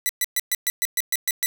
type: tone bursts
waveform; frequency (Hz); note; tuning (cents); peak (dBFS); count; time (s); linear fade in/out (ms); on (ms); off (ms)
5% pulse; 1984; B6; +7; -9; 10; 0.06-1.46; 0; 32; 120
effects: none